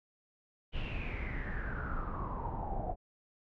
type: noise with low-pass filter sweep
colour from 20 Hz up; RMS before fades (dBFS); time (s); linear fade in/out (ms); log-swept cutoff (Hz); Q
brown; -37; 0.72-2.96; 50; 3000 to 680; 9.5
effects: none